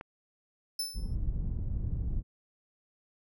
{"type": "click", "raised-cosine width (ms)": 0.5, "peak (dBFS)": -27, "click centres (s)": 0.011}
{"type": "tone with exponential decay", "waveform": "sawtooth", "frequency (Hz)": 5274, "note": "E8", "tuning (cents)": 0, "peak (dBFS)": -26, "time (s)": [0.79, 1.15], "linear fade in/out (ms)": 5, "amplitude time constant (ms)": 78}
{"type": "low-pass noise", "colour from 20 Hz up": "pink", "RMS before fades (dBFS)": -32, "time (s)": [0.94, 2.23], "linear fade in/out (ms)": 50, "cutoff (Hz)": 110, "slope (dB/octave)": 12}
{"effects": []}